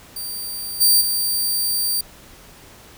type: tone with level steps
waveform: 10% pulse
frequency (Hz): 4670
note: D8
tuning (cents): -11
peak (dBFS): -20 / -5 / -12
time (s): 0.16-2.01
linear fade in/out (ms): 5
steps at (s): 0.8 / 1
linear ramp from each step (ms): 20
effects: pink hiss -45 dBFS RMS until 2.97 s